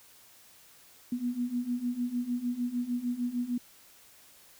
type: beating tone pair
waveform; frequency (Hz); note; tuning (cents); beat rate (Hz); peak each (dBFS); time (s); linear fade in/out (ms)
sine; 240 / 246.6; B3 / B3; -49 / -2; 6.6; -34 / -31; 1.12-3.58; 5
effects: white hiss -57 dBFS RMS until 4.59 s